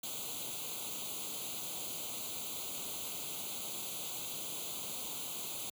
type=noise with comb filter; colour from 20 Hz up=white; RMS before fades=-41 dBFS; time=0.03-5.7 s; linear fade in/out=5 ms; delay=0.28 ms; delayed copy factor=+1; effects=high-pass 100 Hz 12 dB/octave